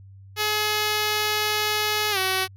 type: tone with pitch glide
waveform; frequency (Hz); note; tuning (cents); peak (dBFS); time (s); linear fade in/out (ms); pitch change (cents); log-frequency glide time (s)
5% pulse; 423.6 to 377.4; G#4 to F#4; +34 to +34; -10; 0.36-2.48; 50; -200; 2.11-2.18
effects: added 97 Hz sine -43 dBFS peak until 2.56 s